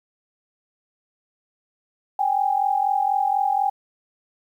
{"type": "tone pair together", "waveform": "sine", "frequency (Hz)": [779, 823.1], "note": ["G5", "G#5"], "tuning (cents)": [-11, -16], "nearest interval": "minor second", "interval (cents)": 95, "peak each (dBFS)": -21, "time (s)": [2.19, 3.7], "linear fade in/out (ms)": 5, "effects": ["9-bit"]}